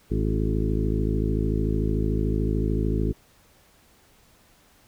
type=harmonic tone with a mistuned harmonic; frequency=53.5 Hz; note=A1; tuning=48 cents flat; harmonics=1 / 2 / 3 / 4 / 5 / 6 / 7 / 8; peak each=-25 / -28 / -30 / -31 / -32 / -33 / -33 / -34 dBFS; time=0.1-3.13 s; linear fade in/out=20 ms; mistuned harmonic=6; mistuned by=+33 cents; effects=pink hiss -58 dBFS RMS until 4.87 s